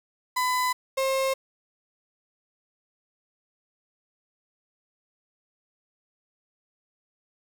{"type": "tone pair in turn", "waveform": "35% pulse", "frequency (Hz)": [1004, 533.4], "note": ["B5", "C5"], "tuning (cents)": [28, 33], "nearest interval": "major seventh", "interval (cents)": 1095, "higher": "first", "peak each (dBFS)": -21, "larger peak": "neither", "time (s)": [[0.36, 0.73], [0.97, 1.34]], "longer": "neither", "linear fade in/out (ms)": 10, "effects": ["8-bit"]}